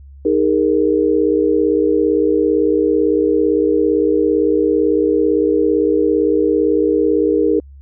sine chord, D# suspended fourth, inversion none, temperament equal with one note detuned, 311.1 / 408.4 / 466.2 Hz, D#4 / G#4 / A#4, 0 / -29 / 0 cents, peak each -16 dBFS, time 0.25-7.6 s, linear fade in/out 5 ms, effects added 69 Hz sine -36 dBFS peak until 7.81 s

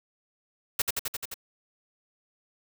white noise with echo, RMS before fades -25 dBFS, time 0.79-0.82 s, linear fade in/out 5 ms, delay 87 ms, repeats 6, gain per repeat -2 dB, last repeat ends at 1.342 s, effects none

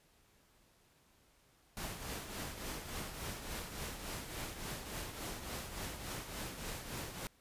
pink noise with tremolo, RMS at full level -41 dBFS, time 1.77-7.27 s, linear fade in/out 0 ms, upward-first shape triangle, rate 3.5 Hz, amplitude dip 60%, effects pink hiss -69 dBFS RMS until 7.4 s + resampled to 32000 Hz

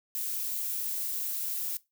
violet noise, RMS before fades -33 dBFS, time 0.15-1.77 s, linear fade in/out 0 ms, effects noise-tail reverb RT60 0.2 s tail -19 dB re dry

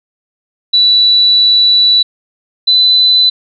sine tone pair in turn, 3951 / 4004 Hz, B7 / B7, 0 / +23 cents, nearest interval unison, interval 23 cents, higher second, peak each -5 dBFS, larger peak neither, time 0.73-2.03 / 2.67-3.3 s, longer first, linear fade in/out 10 ms, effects none

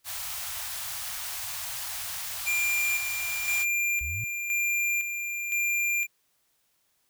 white band-stop noise, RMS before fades -35 dBFS, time 0.04-3.66 s, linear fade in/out 50 ms, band 130 to 640 Hz, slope 48 dB/octave
square tone with tremolo, 2390 Hz, D7, 30 cents sharp, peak -25 dBFS, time 2.46-6.07 s, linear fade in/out 20 ms, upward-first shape square, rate 0.98 Hz, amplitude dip 50%
sine exponential sweep, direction up, 65.2 to 123.47 Hz, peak -33 dBFS, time 4.01-4.24 s, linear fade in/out 0 ms
effects white hiss -71 dBFS RMS until 7.09 s

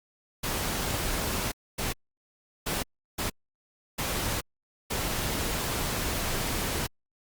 pink noise bursts at uneven times, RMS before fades -30 dBFS, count 6, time 0.43-1.52 / 1.78-1.93 / 2.66-2.83 / 3.18-3.3 / 3.98-4.41 / 4.9-6.87 s, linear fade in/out 10 ms, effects Opus 48 kbps

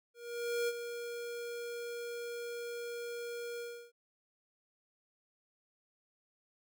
square tone with ADSR envelope, 474.2 Hz, A#4, 30 cents sharp, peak -31 dBFS, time 0.14-3.92 s, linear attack 540 ms, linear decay 40 ms, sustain -9 dB, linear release 320 ms, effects none

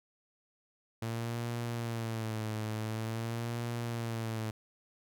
sawtooth tone with vibrato, 113.4 Hz, A#2, 47 cents flat, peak -30 dBFS, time 1.02-4.51 s, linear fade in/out 5 ms, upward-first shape sine, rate 0.47 Hz, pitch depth 74 cents each way, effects none

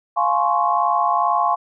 sine chord, Db major seventh, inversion first, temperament equal with one note detuned, 698.5 / 840.3 / 1046.5 / 1108.7 Hz, F5 / Ab5 / C6 / Db6, 0 / +20 / 0 / 0 cents, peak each -21 dBFS, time 0.16-1.56 s, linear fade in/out 20 ms, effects none

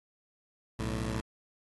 15% pulse tone pair together, 61.74 / 110.01 Hz, B1 / A2, 0 / 0 cents, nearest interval minor seventh, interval 1000 cents, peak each -28 dBFS, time 0.79-1.21 s, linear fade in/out 5 ms, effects AAC 32 kbps

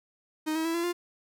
45% pulse tone with pitch steps, 311.1 / 320.4 / 330 / 339.8 / 350 Hz, D#4 / E4 / E4 / F4 / F4, 0 / -49 / +2 / -47 / +4 cents, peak -27 dBFS, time 0.46-0.93 s, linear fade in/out 20 ms, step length 94 ms, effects none

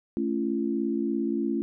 sine chord, A augmented, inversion none, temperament equal with one note detuned, 220 / 277.2 / 340.5 Hz, A3 / C#4 / E#4, 0 / 0 / -44 cents, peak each -29 dBFS, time 0.17-1.62 s, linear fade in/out 0 ms, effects none

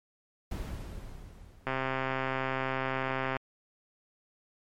brown noise with exponential decay, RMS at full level -33 dBFS, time 0.51-2.68 s, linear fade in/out 5 ms, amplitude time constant 470 ms
click train, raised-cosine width 0.5 ms, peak -16 dBFS, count 225, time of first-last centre 1.67-3.367 s, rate 132 Hz
effects MP3 64 kbps

